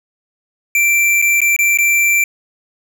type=tone with dropouts; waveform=square; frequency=2349 Hz; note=D7; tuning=in tune; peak=-11 dBFS; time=0.75-2.24 s; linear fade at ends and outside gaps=2 ms; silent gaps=1.217-1.223 / 1.405-1.416 / 1.564-1.589 / 1.774-1.786 s; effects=none